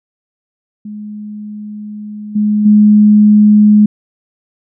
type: tone with level steps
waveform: sine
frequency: 210 Hz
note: G#3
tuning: 19 cents sharp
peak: -23 / -9 / -3 dBFS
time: 0.85-3.86 s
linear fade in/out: 5 ms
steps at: 2.35 / 2.65 s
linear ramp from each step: 10 ms
effects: none